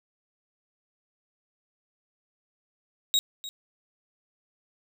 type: tone with echo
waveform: 35% pulse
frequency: 3797 Hz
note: A#7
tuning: 31 cents sharp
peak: -18 dBFS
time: 3.14-3.19 s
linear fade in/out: 0 ms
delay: 300 ms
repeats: 1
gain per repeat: -15 dB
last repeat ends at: 3.49 s
effects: none